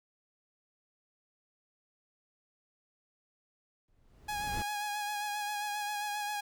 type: noise with exponential growth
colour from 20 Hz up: brown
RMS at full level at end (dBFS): -34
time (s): 3.88-4.62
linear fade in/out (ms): 1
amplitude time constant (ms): 160
type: tone with vibrato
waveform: sawtooth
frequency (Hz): 830.6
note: G#5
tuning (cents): 0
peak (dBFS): -30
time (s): 4.28-6.41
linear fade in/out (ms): 10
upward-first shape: sine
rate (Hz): 7.5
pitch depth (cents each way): 25
effects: none